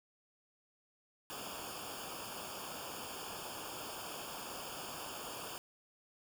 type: noise with comb filter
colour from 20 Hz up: pink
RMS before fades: -45 dBFS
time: 1.3-5.58 s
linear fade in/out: 0 ms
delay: 0.5 ms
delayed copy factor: -0.95
effects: none